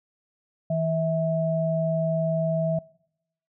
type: tone pair together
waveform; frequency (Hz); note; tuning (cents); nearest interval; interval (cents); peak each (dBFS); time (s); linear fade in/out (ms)
sine; 161.8 / 649.8; E3 / E5; -32 / -25; 2 octaves; 2407; -25; 0.7-2.79; 5
effects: noise-tail reverb RT60 0.8 s tail -24 dB re dry